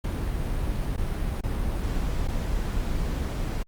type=noise with dropouts; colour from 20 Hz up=brown; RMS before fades=-27 dBFS; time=0.04-3.63 s; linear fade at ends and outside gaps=5 ms; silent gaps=0.964-0.977 / 1.409-1.435 / 2.276-2.283 s; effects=Opus 48 kbps